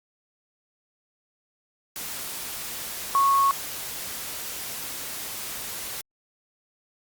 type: tone in noise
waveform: sine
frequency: 1102 Hz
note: C#6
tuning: 11 cents flat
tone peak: -17 dBFS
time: 3.15-3.51 s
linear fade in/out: 0 ms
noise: white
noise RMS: -34 dBFS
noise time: 1.96-6.01 s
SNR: +14 dB
effects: Opus 48 kbps